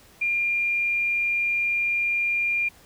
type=tone; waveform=sine; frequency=2400 Hz; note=D7; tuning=37 cents sharp; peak=-21 dBFS; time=0.21-2.69 s; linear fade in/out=10 ms; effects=pink hiss -53 dBFS RMS until 2.85 s